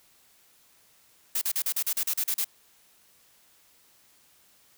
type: noise bursts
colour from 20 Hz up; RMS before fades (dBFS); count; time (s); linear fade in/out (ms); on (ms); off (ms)
blue; -27; 11; 1.35-2.445; 5; 65; 38
effects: white hiss -61 dBFS RMS until 4.77 s